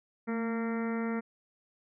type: harmonic tone with a mistuned harmonic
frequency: 229.7 Hz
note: A#3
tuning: 25 cents flat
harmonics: 1 / 2 / 3 / 4 / 5 / 6 / 7 / 8 / 9 / 10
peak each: -31 / -37 / -45 / -45 / -49 / -43 / -55 / -46 / -48 / -54 dBFS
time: 0.27-1.21 s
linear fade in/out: 20 ms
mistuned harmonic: 1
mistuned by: -31 cents
effects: none